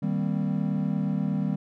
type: chord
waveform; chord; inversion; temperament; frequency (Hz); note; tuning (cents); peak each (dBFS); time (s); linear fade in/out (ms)
triangle; C minor seventh; first; equal; 155.56 / 196 / 233.1 / 261.6; Eb3 / G3 / Bb3 / C4; 0 / 0 / 0 / 0; -27 / -25 / -31 / -31; 0.02-1.56; 10
effects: none